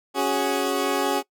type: chord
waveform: 20% pulse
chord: C# suspended fourth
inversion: none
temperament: equal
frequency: 277.2 / 370 / 415.3 Hz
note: C#4 / F#4 / G#4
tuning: 0 / 0 / 0 cents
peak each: -21 dBFS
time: 0.14-1.23 s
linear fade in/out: 50 ms
effects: noise-tail reverb RT60 0.1 s tail -22 dB re dry